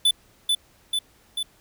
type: tone with echo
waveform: square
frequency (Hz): 3493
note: A7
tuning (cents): -13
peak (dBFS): -16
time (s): 0.05-0.11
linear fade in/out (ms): 5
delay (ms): 440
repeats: 3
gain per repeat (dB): -3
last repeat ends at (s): 1.43
effects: pink hiss -58 dBFS RMS until 1.6 s